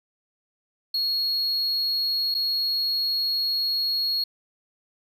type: tone with dropouts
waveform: triangle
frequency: 4313 Hz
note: C#8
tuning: 48 cents flat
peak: -21 dBFS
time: 0.94-4.24 s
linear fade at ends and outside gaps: 5 ms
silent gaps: 2.343-2.348 s
effects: none